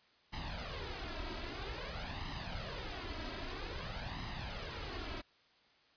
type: noise with flanger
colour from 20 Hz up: pink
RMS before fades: -42 dBFS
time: 0.32-5.22 s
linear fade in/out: 20 ms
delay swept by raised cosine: 1 to 3.1 ms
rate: 0.51 Hz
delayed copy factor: +0.65
effects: white hiss -68 dBFS RMS until 5.96 s + resampled to 11025 Hz